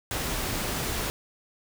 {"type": "noise", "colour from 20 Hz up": "pink", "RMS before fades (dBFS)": -30, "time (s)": [0.11, 1.1], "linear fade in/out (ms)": 0, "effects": []}